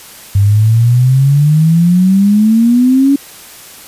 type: exponential sweep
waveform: sine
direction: up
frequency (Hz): 97.7 to 282.9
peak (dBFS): -5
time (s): 0.35-3.16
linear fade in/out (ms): 5
effects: white hiss -34 dBFS RMS until 3.87 s + resampled to 32000 Hz